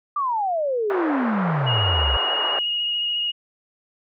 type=exponential sweep; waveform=sine; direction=down; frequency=1202 to 61.4 Hz; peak=-20 dBFS; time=0.16-2.17 s; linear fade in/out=5 ms
type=band-pass noise; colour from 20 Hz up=white; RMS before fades=-27 dBFS; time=0.9-2.59 s; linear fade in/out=0 ms; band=420 to 1400 Hz; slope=24 dB/octave
type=tone with vibrato; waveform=sine; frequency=2875 Hz; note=F7; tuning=50 cents sharp; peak=-21 dBFS; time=1.66-3.32 s; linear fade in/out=20 ms; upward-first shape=triangle; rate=14 Hz; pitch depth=21 cents each way
effects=none